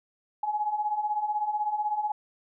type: beating tone pair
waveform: sine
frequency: 830 / 846 Hz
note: G#5 / G#5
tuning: -1 / +32 cents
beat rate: 16 Hz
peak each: -32 / -27 dBFS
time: 0.43-2.12 s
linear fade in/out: 5 ms
effects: none